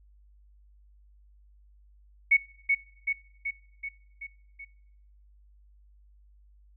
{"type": "tone with echo", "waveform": "sine", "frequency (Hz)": 2217, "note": "C#7", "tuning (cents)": 0, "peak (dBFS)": -16, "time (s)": [2.31, 2.37], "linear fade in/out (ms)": 10, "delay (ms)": 380, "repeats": 6, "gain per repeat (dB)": -4, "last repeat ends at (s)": 4.65, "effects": ["noise-tail reverb RT60 0.8 s tail -23 dB re dry", "added 50 Hz sine -55 dBFS peak until 6.76 s"]}